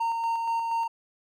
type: tone with tremolo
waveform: triangle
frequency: 919 Hz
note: A#5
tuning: 25 cents flat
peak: -22 dBFS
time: 0-0.88 s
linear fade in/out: 10 ms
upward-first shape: square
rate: 4.2 Hz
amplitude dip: 30%
effects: none